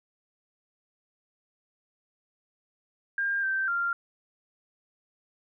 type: tone with pitch steps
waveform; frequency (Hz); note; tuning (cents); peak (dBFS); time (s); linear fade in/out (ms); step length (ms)
sine; 1604 / 1559 / 1390; G6 / G6 / F6; +39 / -10 / -9; -25; 3.18-3.93; 2; 250
effects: none